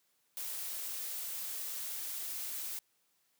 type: noise with high-pass filter sweep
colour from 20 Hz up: blue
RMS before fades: -40 dBFS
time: 0.37-2.79 s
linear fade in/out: 0 ms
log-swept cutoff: 470 to 300 Hz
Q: 1.8
effects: white hiss -75 dBFS RMS until 3.39 s + high-pass 100 Hz 12 dB/octave